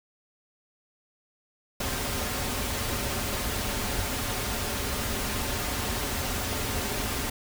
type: noise with comb filter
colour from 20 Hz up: pink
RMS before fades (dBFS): -30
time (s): 1.8-7.3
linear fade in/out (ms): 5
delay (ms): 6.1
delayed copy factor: -0.5
effects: none